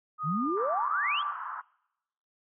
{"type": "tone with pitch glide", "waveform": "sine", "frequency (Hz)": [1244.5, 1167.9], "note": ["D#6", "D6"], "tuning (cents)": [0, -10], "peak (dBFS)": -30, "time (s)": [0.18, 1.35], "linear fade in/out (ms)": 50, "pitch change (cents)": -110, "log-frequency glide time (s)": [0.31, 0.69]}
{"type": "exponential sweep", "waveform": "sine", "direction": "up", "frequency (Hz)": [136.5, 3449], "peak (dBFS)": -28, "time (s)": [0.23, 1.23], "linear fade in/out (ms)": 50}
{"type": "band-pass noise", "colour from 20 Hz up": "pink", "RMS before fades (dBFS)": -38, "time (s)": [0.56, 1.62], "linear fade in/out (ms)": 20, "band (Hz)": [970, 1400], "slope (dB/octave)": 48}
{"effects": ["noise-tail reverb RT60 0.9 s tail -25 dB re dry"]}